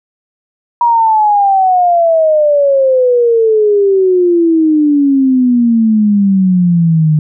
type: exponential sweep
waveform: sine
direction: down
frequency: 960 to 151 Hz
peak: -6 dBFS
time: 0.81-7.19 s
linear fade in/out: 2 ms
effects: none